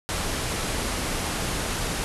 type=low-pass noise; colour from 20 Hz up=pink; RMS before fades=-28 dBFS; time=0.09-2.04 s; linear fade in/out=0 ms; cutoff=12000 Hz; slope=96 dB/octave; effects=none